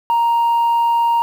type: tone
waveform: sine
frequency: 934 Hz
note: A#5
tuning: 3 cents sharp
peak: -10 dBFS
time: 0.1-1.22 s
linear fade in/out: 0 ms
effects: tanh soft clip ceiling -11 dBFS + 7-bit